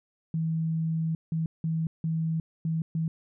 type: tone bursts at uneven times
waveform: sine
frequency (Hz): 161.7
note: E3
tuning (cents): -33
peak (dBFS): -25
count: 6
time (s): 0.34-1.15 / 1.32-1.46 / 1.64-1.87 / 2.04-2.4 / 2.65-2.82 / 2.95-3.08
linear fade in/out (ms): 2
effects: none